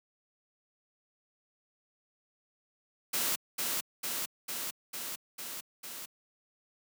white noise with echo, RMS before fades -31 dBFS, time 3.13-3.36 s, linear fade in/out 10 ms, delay 450 ms, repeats 6, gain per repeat -2 dB, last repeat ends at 6.06 s, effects high-pass 150 Hz 12 dB/octave

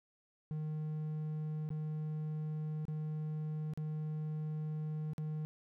triangle tone with dropouts, 154.1 Hz, D#3, 16 cents flat, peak -34 dBFS, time 0.51-5.45 s, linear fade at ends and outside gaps 0 ms, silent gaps 1.69-1.704 / 2.853-2.882 / 3.736-3.775 / 5.134-5.181 s, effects none

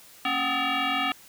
sine tone with frequency modulation, 781 Hz, G5, 7 cents flat, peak -23 dBFS, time 0.25-1.12 s, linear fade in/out 2 ms, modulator 506 Hz, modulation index 4.8, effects white hiss -51 dBFS RMS until 1.28 s

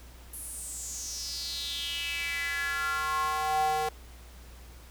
square tone with high-pass filter sweep, 154 Hz, D#3, 17 cents flat, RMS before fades -32 dBFS, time 0.33-3.89 s, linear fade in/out 5 ms, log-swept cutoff 11000 to 610 Hz, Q 5.4, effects added 60 Hz sine -47 dBFS peak until 4.9 s + pink hiss -54 dBFS RMS until 4.9 s

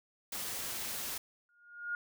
white noise, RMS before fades -39 dBFS, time 0.32-1.18 s, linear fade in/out 5 ms
sine tone with exponential growth, 1426 Hz, F6, 36 cents sharp, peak -31 dBFS, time 1.49-1.95 s, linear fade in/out 1 ms, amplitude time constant 100 ms
effects none

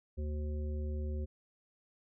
harmonic tone, 75 Hz, D2, 37 cents sharp, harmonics 1 / 3 / 5 / 7, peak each -34 / -46 / -47 / -51 dBFS, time 0.17-1.26 s, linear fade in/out 20 ms, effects none

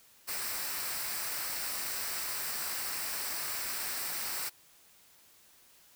white noise with comb filter, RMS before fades -36 dBFS, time 0.27-4.5 s, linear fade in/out 20 ms, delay 0.3 ms, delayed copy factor -0.5, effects white hiss -61 dBFS RMS until 5.95 s

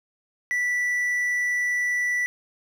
triangle tone, 1965 Hz, B6, 9 cents flat, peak -20 dBFS, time 0.51-2.26 s, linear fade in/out 0 ms, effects none

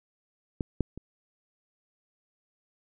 clicks, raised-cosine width 3 ms, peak -16 / -12 / -27 dBFS, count 3, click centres 0.608 / 0.807 / 0.976 s, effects none

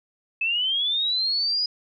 sine linear sweep, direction up, 2585 to 4978 Hz, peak -21 dBFS, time 0.41-1.66 s, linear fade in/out 5 ms, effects none

